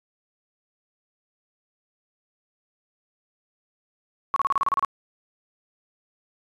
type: tone bursts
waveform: sine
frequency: 1108.7 Hz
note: C#6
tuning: in tune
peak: -18 dBFS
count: 10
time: 4.34-4.848 s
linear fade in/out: 0 ms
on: 22 ms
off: 32 ms
effects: resampled to 24000 Hz